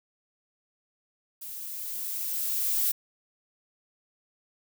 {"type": "noise with level ramp", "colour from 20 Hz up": "violet", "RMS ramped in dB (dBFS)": [-40, -25], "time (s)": [1.41, 2.92], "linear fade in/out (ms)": 10, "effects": []}